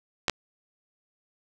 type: clicks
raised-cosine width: 0.2 ms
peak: -7 dBFS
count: 2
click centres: 0.282 / 0.297 s
effects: none